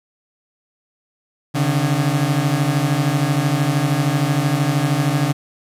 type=beating tone pair; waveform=30% pulse; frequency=137.3 / 150.3 Hz; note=C#3 / D3; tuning=-16 / +40 cents; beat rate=13 Hz; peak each=-16 dBFS; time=1.54-5.33 s; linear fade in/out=20 ms; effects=resampled to 32000 Hz + 8-bit